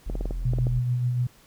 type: tone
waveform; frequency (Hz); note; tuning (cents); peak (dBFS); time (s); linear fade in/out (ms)
triangle; 42.45; F1; -48; -25; 0.06-0.8; 10
type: clicks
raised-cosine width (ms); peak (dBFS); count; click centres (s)
2; -19; 8; 0.099 / 0.154 / 0.21 / 0.256 / 0.309 / 0.535 / 0.586 / 0.669
type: tone with tremolo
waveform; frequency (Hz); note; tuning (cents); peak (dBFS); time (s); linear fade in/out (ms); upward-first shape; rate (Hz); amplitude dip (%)
sine; 123.47; B2; 0; -20; 0.45-1.27; 5; triangle; 6.9; 40
effects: pink hiss -56 dBFS RMS until 1.46 s